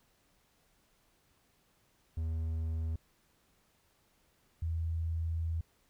triangle / sine tone pair in turn, 80.6 / 82.1 Hz, E2 / E2, -38 / -6 cents, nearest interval unison, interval 32 cents, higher second, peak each -30 / -31 dBFS, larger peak first, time 2.17-2.96 / 4.62-5.61 s, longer second, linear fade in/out 5 ms, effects pink hiss -71 dBFS RMS until 5.89 s

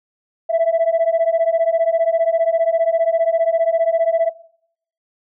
sine beating tone pair, 654 / 669 Hz, E5 / E5, -14 / +25 cents, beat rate 15 Hz, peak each -15 dBFS, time 0.49-4.3 s, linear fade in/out 20 ms, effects noise-tail reverb RT60 0.7 s tail -21 dB re dry + tanh soft clip ceiling -10 dBFS

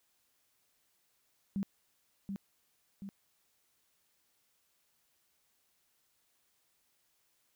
sine tone with echo, 197.1 Hz, G3, 10 cents sharp, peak -31 dBFS, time 1.56-1.63 s, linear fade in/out 0 ms, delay 730 ms, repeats 2, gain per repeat -5 dB, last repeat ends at 3.09 s, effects white hiss -75 dBFS RMS until 7.55 s

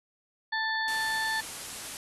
harmonic tone, 883 Hz, A5, 6 cents sharp, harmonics 1 / 2 / 4 / 5, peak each -33 / -29 / -39 / -38 dBFS, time 0.52-1.41 s, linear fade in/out 10 ms
white low-pass noise, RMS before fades -41 dBFS, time 0.88-1.97 s, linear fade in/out 0 ms, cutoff 12000 Hz, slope 96 dB/octave
effects none

